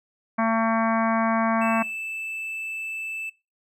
harmonic tone, 225 Hz, A3, 39 cents sharp, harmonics 1 / 3 / 4 / 5 / 6 / 7 / 8 / 9 / 10, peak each -23 / -26 / -29 / -26 / -37 / -32 / -39 / -38 / -35 dBFS, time 0.38-1.83 s, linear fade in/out 10 ms
triangle tone, 2637 Hz, E7, in tune, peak -28 dBFS, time 1.61-3.3 s, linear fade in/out 10 ms
effects noise-tail reverb RT60 0.3 s tail -23 dB re dry

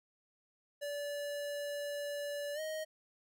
square tone with pitch glide, 578 to 626.7 Hz, D5 to D#5, -28 to +12 cents, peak -38 dBFS, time 0.81-2.85 s, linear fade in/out 20 ms, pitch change +140 cents, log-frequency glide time 2.54-2.6 s, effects none

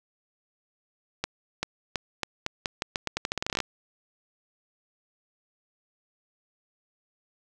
accelerating click train, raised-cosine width 0.2 ms, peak -10 dBFS, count 21, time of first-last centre 1.24-3.603 s, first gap 390 ms, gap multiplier 0.84, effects none

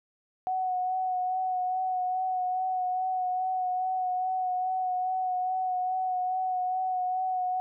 sine tone with vibrato, 740 Hz, F#5, in tune, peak -26 dBFS, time 0.47-7.6 s, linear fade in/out 0 ms, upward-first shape sine, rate 2.4 Hz, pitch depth 22 cents each way, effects none

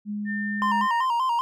sine tone, 207.7 Hz, G#3, in tune, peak -27 dBFS, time 0.05-0.88 s, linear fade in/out 50 ms
sine tone with pitch glide, 1800 to 1836.8 Hz, A6 to A#6, +39 to -26 cents, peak -29 dBFS, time 0.25-1.06 s, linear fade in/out 50 ms, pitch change +35 cents, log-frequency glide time 0.78-0.91 s
triangle tone with vibrato, 987.8 Hz, B5, in tune, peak -19 dBFS, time 0.62-1.41 s, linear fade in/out 0 ms, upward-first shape square, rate 5.2 Hz, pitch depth 87 cents each way
effects none

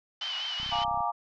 sine tone with vibrato, 3010 Hz, F#7, 29 cents sharp, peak -32 dBFS, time 0.21-0.85 s, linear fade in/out 10 ms, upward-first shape triangle, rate 5 Hz, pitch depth 73 cents each way
white band-pass noise, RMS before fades -40 dBFS, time 0.21-0.84 s, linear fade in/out 2 ms, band 680 to 5100 Hz, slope 48 dB/octave
click train, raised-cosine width 5 ms, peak -33 dBFS, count 14, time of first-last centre 0.6-1.006 s, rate 32 Hz
sine chord, Bb dominant seventh, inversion second, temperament equal with one note detuned, 703.7 / 830.6 / 932.3 / 1174.7 Hz, F5 / Ab5 / Bb5 / D6, +13 / 0 / 0 / 0 cents, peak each -32 dBFS, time 0.71-1.12 s, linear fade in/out 20 ms
effects none

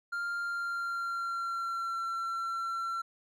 triangle tone with pitch glide, 1396.9 to 1354.8 Hz, F6 to E6, 0 to +47 cents, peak -30 dBFS, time 0.12-3.02 s, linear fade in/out 10 ms, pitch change -53 cents, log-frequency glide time 0.39-2.01 s, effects none

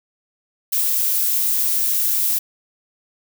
violet noise, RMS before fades -19 dBFS, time 0.72-2.39 s, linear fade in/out 10 ms, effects none

